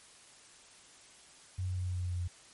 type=tone with pitch steps; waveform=sine; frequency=92.5 / 91.81 / 91.12 / 90.44 / 89.76 / 89.09 / 88.42 Hz; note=F#2 / F#2 / F#2 / F#2 / F2 / F2 / F2; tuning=0 / -13 / -26 / -39 / +48 / +35 / +22 cents; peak=-32 dBFS; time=1.58-2.28 s; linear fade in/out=10 ms; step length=100 ms; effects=white hiss -57 dBFS RMS until 2.53 s + MP3 48 kbps